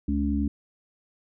harmonic tone, 71.1 Hz, C#2, 45 cents sharp, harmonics 1 / 3 / 4, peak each -27 / -27 / -27 dBFS, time 0.08-0.48 s, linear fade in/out 5 ms, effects none

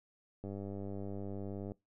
click train, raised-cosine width 2 ms, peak -30 dBFS, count 128, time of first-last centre 0.44-1.719 s, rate 99.3 Hz, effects noise-tail reverb RT60 0.2 s tail -22 dB re dry

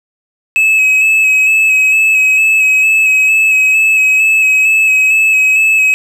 triangle tone with vibrato, 2575 Hz, E7, 41 cents flat, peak -5 dBFS, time 0.56-5.94 s, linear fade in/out 0 ms, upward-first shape square, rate 2.2 Hz, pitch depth 19 cents each way, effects none

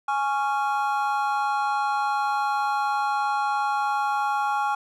triangle chord, Db major, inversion second, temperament just, 831.5 / 1108.7 / 1385.9 Hz, Ab5 / Db6 / F6, +2 / 0 / -14 cents, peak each -22 / -27 / -27 dBFS, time 0.08-4.75 s, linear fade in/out 5 ms, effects none

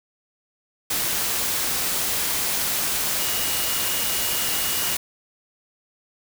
sine tone in noise, 2881 Hz, F#7, 47 cents flat, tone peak -33 dBFS, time 3.19-4.95 s, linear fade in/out 5 ms, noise white, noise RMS -24 dBFS, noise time 0.9-4.97 s, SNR -12 dB, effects none

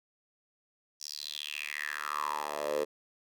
10% pulse tone with high-pass filter sweep, 74.3 Hz, D2, 21 cents sharp, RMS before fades -36 dBFS, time 1-2.85 s, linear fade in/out 20 ms, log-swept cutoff 5700 to 460 Hz, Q 6, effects none

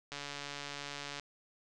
click train, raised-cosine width 0.2 ms, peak -24 dBFS, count 155, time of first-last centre 0.12-1.197 s, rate 143 Hz, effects resampled to 24000 Hz + 10-bit

